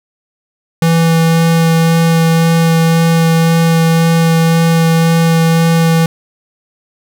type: tone with vibrato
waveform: square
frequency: 164.81 Hz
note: E3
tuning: in tune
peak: -8 dBFS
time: 0.82-6.06 s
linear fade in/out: 2 ms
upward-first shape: sine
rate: 1.9 Hz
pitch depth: 8 cents each way
effects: none